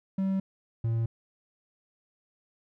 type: tone pair in turn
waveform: triangle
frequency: 192.3 / 114.34 Hz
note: G3 / A#2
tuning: -33 / -33 cents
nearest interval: major sixth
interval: 900 cents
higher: first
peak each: -23 dBFS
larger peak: neither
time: 0.18-0.4 / 0.84-1.06 s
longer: neither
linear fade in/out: 5 ms
effects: none